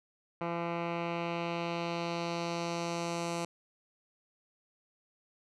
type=tone with low-pass filter sweep; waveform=10% pulse; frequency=170 Hz; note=F3; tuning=46 cents flat; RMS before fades=-35 dBFS; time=0.41-3.45 s; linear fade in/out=2 ms; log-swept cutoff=1800 to 8200 Hz; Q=1.4; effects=none